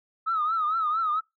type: tone with vibrato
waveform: sine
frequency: 1276 Hz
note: D#6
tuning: 43 cents sharp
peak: -22 dBFS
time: 0.26-1.21 s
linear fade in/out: 20 ms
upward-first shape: triangle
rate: 4.4 Hz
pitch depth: 120 cents each way
effects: noise-tail reverb RT60 0.2 s tail -26 dB re dry + tanh soft clip ceiling -18 dBFS